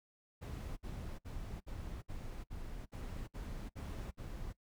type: noise bursts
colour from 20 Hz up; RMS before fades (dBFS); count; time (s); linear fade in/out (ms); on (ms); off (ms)
brown; -44; 10; 0.41-4.532; 20; 360; 58
effects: noise-tail reverb RT60 0.1 s tail -20 dB re dry

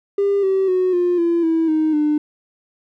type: tone with pitch steps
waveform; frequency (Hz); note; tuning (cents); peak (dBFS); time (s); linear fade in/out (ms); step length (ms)
triangle; 400 / 383.9 / 368.5 / 353.7 / 339.5 / 325.8 / 312.7 / 300.2; G4 / G4 / F#4 / F4 / F4 / E4 / D#4 / D4; +35 / -36 / -7 / +22 / -49 / -20 / +9 / +38; -11; 0.18-2.18; 5; 250
effects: tanh soft clip ceiling -11 dBFS

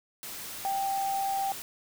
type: tone in noise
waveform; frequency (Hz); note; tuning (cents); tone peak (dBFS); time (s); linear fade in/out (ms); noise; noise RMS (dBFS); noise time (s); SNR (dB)
sine; 784; G5; 0; -27; 0.65-1.52; 0; white; -40; 0.23-1.62; +10
effects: none

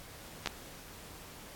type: clicks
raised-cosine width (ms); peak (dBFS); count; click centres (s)
0.2; -14; 2; 0.46 / 0.473
effects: pink hiss -50 dBFS RMS until 1.55 s + AAC 64 kbps

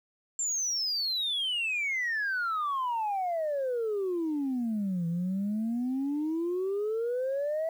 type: exponential two-way sweep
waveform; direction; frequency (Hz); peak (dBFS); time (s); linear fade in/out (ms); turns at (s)
sine; down then up; 7420 to 165.7 to 658; -26; 0.39-7.69; 2; 5.07
effects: tanh soft clip ceiling -25 dBFS + 10-bit

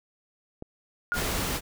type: click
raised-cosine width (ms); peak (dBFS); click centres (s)
2; -24; 0.624
type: tone with exponential decay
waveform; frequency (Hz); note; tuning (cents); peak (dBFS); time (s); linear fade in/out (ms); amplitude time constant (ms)
sine; 1426; F6; +36; -21; 1.12-1.28; 0; 34
type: noise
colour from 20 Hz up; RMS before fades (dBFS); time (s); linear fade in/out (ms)
pink; -29; 1.13-1.61; 50
effects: none

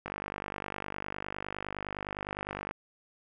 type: click train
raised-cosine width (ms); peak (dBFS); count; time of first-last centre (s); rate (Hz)
0.5; -20; 133; 0.06-2.711; 49.8
effects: none

